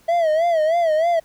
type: tone with vibrato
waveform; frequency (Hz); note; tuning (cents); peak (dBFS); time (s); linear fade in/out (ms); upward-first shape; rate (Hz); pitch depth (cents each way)
triangle; 653; E5; -17; -13; 0.08-1.2; 10; sine; 3.2; 110
effects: pink hiss -55 dBFS RMS until 1.24 s